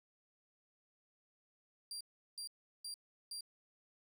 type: tone bursts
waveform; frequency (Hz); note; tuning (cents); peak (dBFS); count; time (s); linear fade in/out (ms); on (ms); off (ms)
30% pulse; 4742; D8; +16; -40; 4; 1.91-3.408; 2; 97; 370
effects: none